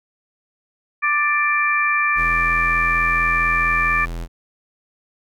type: harmonic tone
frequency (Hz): 589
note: D5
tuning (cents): +5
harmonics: 2 / 3 / 4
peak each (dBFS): -20 / -20 / -20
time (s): 1.02-4.06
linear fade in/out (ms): 20
type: tone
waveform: square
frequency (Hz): 42.17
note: E1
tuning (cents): +40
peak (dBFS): -26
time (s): 2.15-4.28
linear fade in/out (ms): 50
effects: none